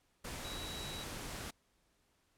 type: tone in noise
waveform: sine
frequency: 3893 Hz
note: B7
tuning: 26 cents flat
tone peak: -46 dBFS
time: 0.44-1.04 s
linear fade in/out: 10 ms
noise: pink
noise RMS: -44 dBFS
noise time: 0.24-1.51 s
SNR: -5 dB
effects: pink hiss -75 dBFS RMS until 2.37 s + low-pass 12000 Hz 12 dB/octave